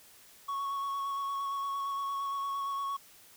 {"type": "tone with vibrato", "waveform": "triangle", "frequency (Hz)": 1108.7, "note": "C#6", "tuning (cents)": 0, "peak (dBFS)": -30, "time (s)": [0.48, 2.97], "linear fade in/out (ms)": 10, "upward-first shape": "square", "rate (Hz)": 8.7, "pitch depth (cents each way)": 13, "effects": ["white hiss -57 dBFS RMS until 3.36 s"]}